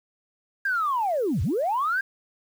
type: linear two-way sweep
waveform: sine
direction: down then up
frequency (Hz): 1626 to 68.9 to 1626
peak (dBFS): -21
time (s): 0.65-2.01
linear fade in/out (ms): 5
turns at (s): 1.42
effects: tanh soft clip ceiling -17 dBFS + 8-bit